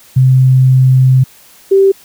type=tone pair in turn; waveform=sine; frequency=130 / 389.6 Hz; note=C3 / G4; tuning=-11 / -11 cents; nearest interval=octave + perfect fifth; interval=1900 cents; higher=second; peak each=-4 dBFS; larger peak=neither; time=0.16-1.24 / 1.71-1.92 s; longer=first; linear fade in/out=10 ms; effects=white hiss -42 dBFS RMS until 2.04 s